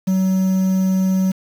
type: tone with quantisation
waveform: triangle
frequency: 188.5 Hz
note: F#3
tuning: 32 cents sharp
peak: -12 dBFS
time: 0.07-1.32 s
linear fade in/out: 10 ms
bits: 6
effects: none